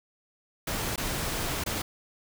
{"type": "noise with dropouts", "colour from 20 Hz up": "pink", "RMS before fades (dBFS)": -31, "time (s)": [0.67, 1.82], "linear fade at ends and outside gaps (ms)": 5, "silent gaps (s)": [[0.96, 0.977], [1.639, 1.661]], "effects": []}